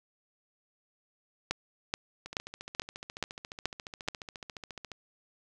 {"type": "two click trains", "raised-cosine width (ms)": 0.2, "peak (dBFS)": [-24, -12], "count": [39, 7], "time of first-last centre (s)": [[2.26, 4.917], [1.51, 4.085]], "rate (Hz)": [14.3, 2.33], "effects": []}